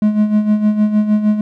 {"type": "tone with tremolo", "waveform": "triangle", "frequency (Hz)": 211.5, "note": "G#3", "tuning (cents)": 32, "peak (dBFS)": -6, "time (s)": [0.02, 1.41], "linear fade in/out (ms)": 2, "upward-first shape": "sine", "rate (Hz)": 6.5, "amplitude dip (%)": 65, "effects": []}